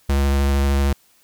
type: tone with vibrato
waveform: square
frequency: 69.4 Hz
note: C#2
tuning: 3 cents sharp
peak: -16 dBFS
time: 0.09-0.93 s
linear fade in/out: 5 ms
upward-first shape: sine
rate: 13 Hz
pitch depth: 15 cents each way
effects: white hiss -57 dBFS RMS until 1.23 s